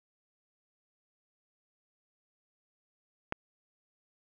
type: click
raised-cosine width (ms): 0.5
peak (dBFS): -16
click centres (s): 3.324
effects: none